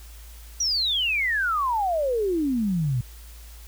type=exponential sweep; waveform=sine; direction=down; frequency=5920 to 116.7 Hz; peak=-21 dBFS; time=0.6-3.01 s; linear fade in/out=5 ms; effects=added 56 Hz sine -41 dBFS peak until 3.67 s + white hiss -50 dBFS RMS until 3.67 s